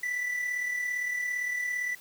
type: tone with amplitude modulation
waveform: triangle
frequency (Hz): 1975.5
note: B6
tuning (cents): 0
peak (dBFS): -25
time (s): 0.03-1.95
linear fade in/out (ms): 5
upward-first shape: sine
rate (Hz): 37.6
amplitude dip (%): 45
effects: white hiss -52 dBFS RMS until 2 s